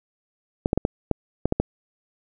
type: clicks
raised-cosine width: 2 ms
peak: -6 dBFS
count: 8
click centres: 0.659 / 0.731 / 0.776 / 0.851 / 1.113 / 1.456 / 1.524 / 1.6 s
effects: none